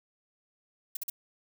violet noise bursts, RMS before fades -34 dBFS, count 3, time 0.95-1.1 s, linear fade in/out 5 ms, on 20 ms, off 45 ms, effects none

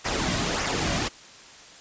pink noise with flanger, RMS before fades -26 dBFS, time 0.04-1.09 s, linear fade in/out 20 ms, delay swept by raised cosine 0.24 to 2.34 ms, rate 1.7 Hz, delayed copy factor -0.55, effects white hiss -47 dBFS RMS until 1.8 s + resampled to 16000 Hz

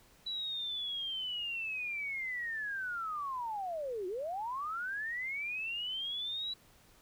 sine linear two-way sweep, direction down then up, 3951 to 350 to 3951 Hz, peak -35 dBFS, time 0.26-6.54 s, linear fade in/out 10 ms, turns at 4.07 s, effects pink hiss -63 dBFS RMS until 7.01 s

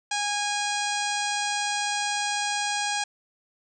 harmonic tone with a mistuned harmonic, 822 Hz, G#5, 18 cents flat, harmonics 1 / 2 / 3 / 4 / 5 / 6 / 7 / 8 / 9 / 10, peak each -29 / -32 / -34 / -35 / -36 / -37 / -37 / -38 / -39 / -39 dBFS, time 0.11-3.04 s, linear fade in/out 5 ms, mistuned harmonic 9, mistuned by -15 cents, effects none

